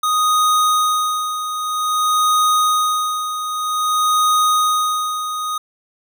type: tone with tremolo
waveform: square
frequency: 1244 Hz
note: D#6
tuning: 1 cent flat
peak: -13 dBFS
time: 0.03-5.58 s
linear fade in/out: 5 ms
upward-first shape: sine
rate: 0.52 Hz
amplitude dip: 65%
effects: none